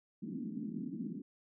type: band-pass noise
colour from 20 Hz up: pink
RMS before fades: -41 dBFS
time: 0.22-1.22 s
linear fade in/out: 10 ms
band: 180 to 300 Hz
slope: 48 dB/octave
effects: none